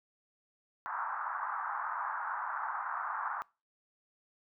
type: band-pass noise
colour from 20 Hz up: pink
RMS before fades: -37 dBFS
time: 0.86-3.42 s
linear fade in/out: 0 ms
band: 850 to 1500 Hz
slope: 48 dB/octave
effects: noise-tail reverb RT60 0.3 s tail -23 dB re dry